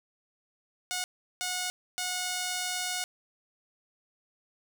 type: tone bursts at uneven times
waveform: 5% pulse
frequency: 728 Hz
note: F#5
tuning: 28 cents flat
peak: -19 dBFS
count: 3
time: 0.91-1.04 / 1.41-1.7 / 1.98-3.04 s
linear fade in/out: 0 ms
effects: none

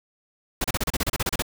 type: noise bursts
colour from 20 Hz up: pink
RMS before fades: -24 dBFS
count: 13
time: 0.61-1.423 s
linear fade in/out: 5 ms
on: 33 ms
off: 32 ms
effects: none

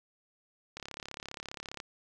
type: click train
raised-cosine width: 0.2 ms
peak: -23 dBFS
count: 37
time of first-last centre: 0.77-1.802 s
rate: 34.9 Hz
effects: none

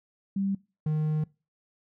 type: tone pair in turn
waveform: sine / triangle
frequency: 196 / 154 Hz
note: G3 / D#3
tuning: 0 / -17 cents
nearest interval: major third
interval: 417 cents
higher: first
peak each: -25 / -22 dBFS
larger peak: second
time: 0.36-0.55 / 0.86-1.24 s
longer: second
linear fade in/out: 5 ms
effects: noise-tail reverb RT60 0.3 s tail -23 dB re dry

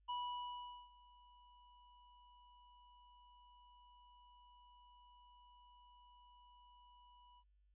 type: tone with ADSR envelope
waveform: square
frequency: 980 Hz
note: B5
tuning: 14 cents flat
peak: -40 dBFS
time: 0.08-7.44 s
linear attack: 18 ms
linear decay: 790 ms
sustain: -24 dB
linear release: 59 ms
effects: added 50 Hz sine -70 dBFS peak until 7.74 s + resampled to 8000 Hz

